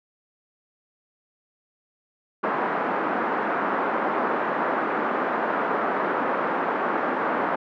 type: band-pass noise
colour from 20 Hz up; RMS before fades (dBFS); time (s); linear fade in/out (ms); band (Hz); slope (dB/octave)
white; -25; 2.43-7.56; 10; 220 to 1400; 24
effects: none